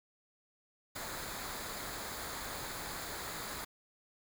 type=noise with comb filter; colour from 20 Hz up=pink; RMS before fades=-42 dBFS; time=0.95-3.65 s; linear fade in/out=10 ms; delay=0.35 ms; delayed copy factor=-0.55; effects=none